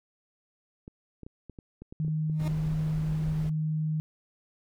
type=clicks; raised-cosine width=3 ms; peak=-30 dBFS; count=11; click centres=0.879 / 1.233 / 1.265 / 1.497 / 1.588 / 1.82 / 1.925 / 2.048 / 2.081 / 2.298 / 2.42 s
type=tone; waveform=sine; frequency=155.56 Hz; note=D#3; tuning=in tune; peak=-26 dBFS; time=2-4 s; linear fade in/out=0 ms
type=tone with exponential growth; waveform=20% pulse; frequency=306.2 Hz; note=D#4; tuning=28 cents flat; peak=-29 dBFS; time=2.31-2.48 s; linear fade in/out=1 ms; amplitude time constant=36 ms
type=noise; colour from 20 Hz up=brown; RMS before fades=-38 dBFS; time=2.39-3.5 s; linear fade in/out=10 ms
effects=none